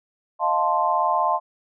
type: chord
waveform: sine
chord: F dominant seventh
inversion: third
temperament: equal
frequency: 622.3 / 698.5 / 880 / 1046.5 Hz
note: Eb5 / F5 / A5 / C6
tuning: 0 / 0 / 0 / 0 cents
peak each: -27 / -24 / -23 / -22 dBFS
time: 0.39-1.4 s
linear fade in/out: 50 ms
effects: none